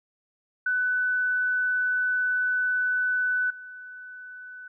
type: tone with level steps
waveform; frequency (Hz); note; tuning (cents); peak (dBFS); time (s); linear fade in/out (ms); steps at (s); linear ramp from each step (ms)
sine; 1497; F#6; +20; -22 / -39; 0.66-4.68; 5; 3.5; 5
effects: none